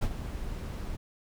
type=noise with ADSR envelope; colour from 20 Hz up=brown; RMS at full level=-26 dBFS; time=0.01-0.97 s; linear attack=16 ms; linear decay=59 ms; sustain=-10 dB; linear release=18 ms; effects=none